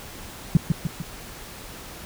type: tone with echo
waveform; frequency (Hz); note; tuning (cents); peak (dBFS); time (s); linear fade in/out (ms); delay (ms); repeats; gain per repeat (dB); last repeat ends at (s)
sine; 162.1; E3; -29; -10; 0.55-0.57; 2; 150; 3; -5; 1.02
effects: pink hiss -40 dBFS RMS until 2.05 s